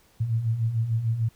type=beating tone pair; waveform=sine; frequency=108.8 / 115.5 Hz; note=A2 / A#2; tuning=-19 / -16 cents; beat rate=6.7 Hz; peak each=-30 / -23 dBFS; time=0.2-1.29 s; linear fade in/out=10 ms; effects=pink hiss -60 dBFS RMS until 1.35 s